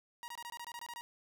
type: tone bursts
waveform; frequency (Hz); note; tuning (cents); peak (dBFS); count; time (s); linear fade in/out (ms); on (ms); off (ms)
sawtooth; 949; A#5; +31; -39; 11; 0.23-1.01; 0; 50; 23
effects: none